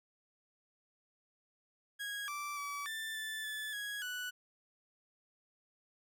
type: tone with pitch steps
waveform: 30% pulse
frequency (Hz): 1647 / 1168 / 1146 / 1774 / 1757 / 1735 / 1660 / 1481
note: G#6 / D6 / D6 / A6 / A6 / A6 / G#6 / F#6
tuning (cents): -15 / -10 / -43 / +14 / -3 / -25 / -1 / +1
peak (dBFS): -36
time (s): 1.99-4.31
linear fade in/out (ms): 20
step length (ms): 290
effects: none